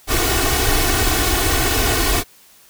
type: noise with comb filter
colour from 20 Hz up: pink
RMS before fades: -17 dBFS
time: 0.07-2.24 s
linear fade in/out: 50 ms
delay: 2.7 ms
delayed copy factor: +0.9
effects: white hiss -49 dBFS RMS until 2.69 s